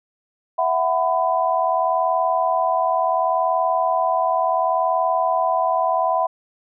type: chord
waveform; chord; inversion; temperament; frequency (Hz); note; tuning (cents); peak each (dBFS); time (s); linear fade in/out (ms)
sine; E suspended second; none; equal with one note detuned; 659.3 / 740 / 1002.1; E5 / F#5 / B5; 0 / 0 / +25; -21; 0.58-6.27; 10
effects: none